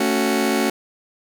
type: chord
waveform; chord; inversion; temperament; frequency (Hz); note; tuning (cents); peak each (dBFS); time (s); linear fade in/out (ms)
sawtooth; F# minor; first; just; 222 / 277.5 / 370; A3 / C#4 / F#4; +16 / +2 / 0; -18; 0-0.7; 5
effects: none